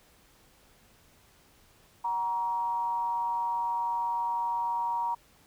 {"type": "tone with frequency modulation", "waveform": "sine", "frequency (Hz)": 944, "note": "A#5", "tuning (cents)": 22, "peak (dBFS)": -27, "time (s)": [2.04, 5.15], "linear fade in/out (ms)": 10, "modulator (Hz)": 194, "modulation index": 0.38, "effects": ["pink hiss -61 dBFS RMS until 5.46 s"]}